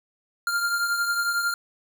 square beating tone pair, 1396.9 / 1407.9 Hz, F6 / F6, 0 / +14 cents, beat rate 11 Hz, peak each -24 / -32 dBFS, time 0.47-1.54 s, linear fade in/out 2 ms, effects none

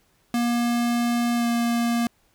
square tone with pitch glide, 237.9 to 235.4 Hz, A#3 to A#3, +35 to +17 cents, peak -21 dBFS, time 0.34-2.07 s, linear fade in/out 2 ms, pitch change -18 cents, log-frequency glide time 1.36-1.46 s, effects pink hiss -64 dBFS RMS until 2.34 s

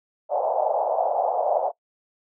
pink band-pass noise, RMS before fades -23 dBFS, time 0.29-1.72 s, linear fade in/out 50 ms, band 570 to 810 Hz, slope 48 dB/octave, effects noise-tail reverb RT60 0.1 s tail -21 dB re dry

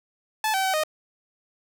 sawtooth tone with pitch steps, 868 / 768 / 761 / 619 Hz, A5 / G5 / F#5 / D#5, -24 / -36 / +48 / -9 cents, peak -18 dBFS, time 0.44-0.836 s, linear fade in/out 2 ms, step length 99 ms, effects none

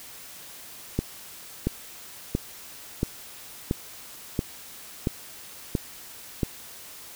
click train, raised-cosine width 3 ms, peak -10 dBFS, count 9, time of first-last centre 0.99-6.432 s, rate 1.47 Hz, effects white hiss -44 dBFS RMS until 7.15 s

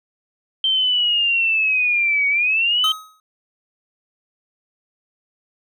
sine linear two-way sweep, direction down then up, 3136 to 2236 to 3136 Hz, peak -15 dBFS, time 0.64-2.92 s, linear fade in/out 2 ms, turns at 2.28 s
square tone with exponential decay, 1268 Hz, D#6, 32 cents sharp, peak -19 dBFS, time 2.84-3.2 s, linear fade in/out 2 ms, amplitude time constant 77 ms
effects none

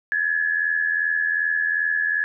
sine tone with amplitude modulation, 1700 Hz, G#6, 40 cents sharp, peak -16 dBFS, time 0.12-2.24 s, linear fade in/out 0 ms, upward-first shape sine, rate 82.6 Hz, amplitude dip 70%, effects none

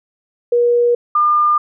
sine tone pair in turn, 479.4 / 1203.8 Hz, A#4 / D6, +48 / +42 cents, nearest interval octave + major third, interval 1594 cents, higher second, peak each -10 dBFS, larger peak neither, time 0.52-0.95 / 1.15-1.58 s, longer neither, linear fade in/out 5 ms, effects none

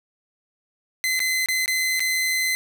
sawtooth tone with dropouts, 2046 Hz, C7, 39 cents flat, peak -17 dBFS, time 1.04-2.55 s, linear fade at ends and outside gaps 0 ms, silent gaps 1.193-1.202 / 1.46-1.486 / 1.659-1.679 / 1.995-2.004 s, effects none

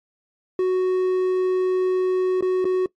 triangle tone with dropouts, 370 Hz, F#4, in tune, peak -15 dBFS, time 0.59-2.86 s, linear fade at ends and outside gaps 2 ms, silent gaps 2.409-2.424 / 2.645-2.652 s, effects noise-tail reverb RT60 0.1 s tail -20 dB re dry + MP3 48 kbps

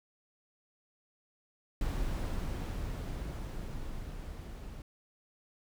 brown noise with level ramp, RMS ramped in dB -33 to -44 dBFS, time 1.81-4.82 s, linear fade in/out 2 ms, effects none

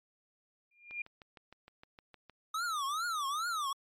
sine tone with exponential growth, 2407 Hz, D7, 42 cents sharp, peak -32 dBFS, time 0.71-1.02 s, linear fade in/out 5 ms, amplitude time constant 66 ms
click train, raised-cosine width 0.3 ms, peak -36 dBFS, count 10, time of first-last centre 0.91-2.297 s, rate 6.49 Hz
square tone with vibrato, 1244.5 Hz, D#6, in tune, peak -33 dBFS, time 2.54-3.73 s, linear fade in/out 5 ms, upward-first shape triangle, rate 2.4 Hz, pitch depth 270 cents each way
effects low-pass 12000 Hz 12 dB/octave + MP3 64 kbps

